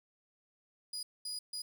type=tone bursts at uneven times; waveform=30% pulse; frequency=4923 Hz; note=D#8; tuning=19 cents flat; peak=-35 dBFS; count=3; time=0.93-1.03 / 1.25-1.39 / 1.53-1.62 s; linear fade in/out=5 ms; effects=none